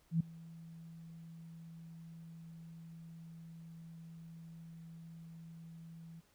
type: tone with ADSR envelope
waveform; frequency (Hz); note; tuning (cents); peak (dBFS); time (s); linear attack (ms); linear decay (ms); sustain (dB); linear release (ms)
sine; 164.81; E3; 0; -26; 0.11-6.21; 92; 6; -23; 18
effects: pink hiss -71 dBFS RMS until 6.34 s